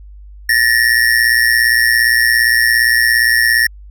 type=ring-modulated tone; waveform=square; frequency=1822 Hz; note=A#6; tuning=40 cents flat; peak=-7 dBFS; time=0.49-3.67 s; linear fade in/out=5 ms; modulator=58.7 Hz; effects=added 50 Hz sine -33 dBFS peak until 3.9 s